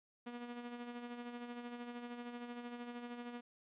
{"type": "tone with tremolo", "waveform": "sawtooth", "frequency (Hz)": 240.9, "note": "B3", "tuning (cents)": -43, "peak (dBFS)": -39, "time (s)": [0.26, 3.41], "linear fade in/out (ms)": 10, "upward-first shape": "sine", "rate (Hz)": 13, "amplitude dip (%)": 50, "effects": ["resampled to 8000 Hz"]}